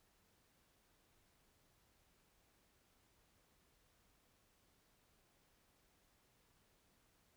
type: silence
effects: pink hiss -75 dBFS RMS until 7.36 s